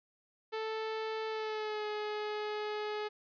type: tone with pitch glide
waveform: sawtooth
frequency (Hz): 440 to 422.3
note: A4 to G#4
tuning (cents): 0 to +29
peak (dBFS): -31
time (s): 0.52-3.09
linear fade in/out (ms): 20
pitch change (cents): -71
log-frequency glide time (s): 1.28-1.86
effects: resampled to 11025 Hz